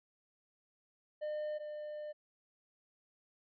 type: tone pair in turn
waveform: triangle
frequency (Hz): 605 / 601.2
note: D#5 / D5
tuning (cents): -49 / +40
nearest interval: unison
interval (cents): 11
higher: first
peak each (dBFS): -34 / -39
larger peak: first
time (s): 1.21-1.59 / 1.59-2.13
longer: second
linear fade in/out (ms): 20
effects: resampled to 11025 Hz